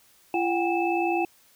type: tone cluster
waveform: sine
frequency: 341.6 / 741 / 801 / 2621 Hz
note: F4 / F#5 / G5 / E7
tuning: -38 / +2 / +37 / -11 cents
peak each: -25 / -29 / -28 / -31 dBFS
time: 0.34-1.25 s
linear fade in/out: 2 ms
effects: white hiss -59 dBFS RMS until 1.55 s